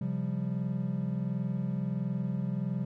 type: chord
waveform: triangle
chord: C suspended fourth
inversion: none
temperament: equal with one note detuned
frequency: 133.56 / 174.61 / 196 Hz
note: C3 / F3 / G3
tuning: +36 / 0 / 0 cents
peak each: -32 dBFS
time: 0.01-2.85 s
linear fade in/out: 5 ms
effects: none